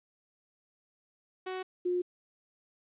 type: tone pair in turn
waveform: sawtooth / sine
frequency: 372.6 / 357.7 Hz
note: F#4 / F4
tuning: +12 / +41 cents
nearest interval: minor second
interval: 71 cents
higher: first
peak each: -31 / -27 dBFS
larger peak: second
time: 1.46-1.63 / 1.85-2.02 s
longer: neither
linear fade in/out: 10 ms
effects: resampled to 8000 Hz + 11-bit